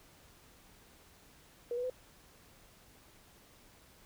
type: tone with pitch steps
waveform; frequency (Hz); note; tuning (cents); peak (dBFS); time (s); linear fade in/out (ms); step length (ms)
sine; 478.4 / 492.4 / 506.8; A#4 / B4 / B4; +45 / -5 / +45; -33; 1.71-1.899; 2; 63
effects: pink hiss -61 dBFS RMS until 4.05 s